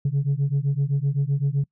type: beating tone pair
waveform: sine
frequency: 136.5 / 144.3 Hz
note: C#3 / D3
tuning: -26 / -30 cents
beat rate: 7.8 Hz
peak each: -21 dBFS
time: 0.05-1.64 s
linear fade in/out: 5 ms
effects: noise-tail reverb RT60 0.1 s tail -26 dB re dry + tanh soft clip ceiling -16 dBFS